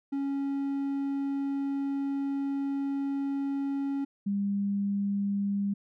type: tone pair in turn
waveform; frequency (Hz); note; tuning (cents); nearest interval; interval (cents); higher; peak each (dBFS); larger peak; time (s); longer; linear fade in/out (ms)
triangle / sine; 277.2 / 200.4; C#4 / G3; 0 / +38; tritone; 562; first; -26; neither; 0.12-4.05 / 4.26-5.74; first; 10
effects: none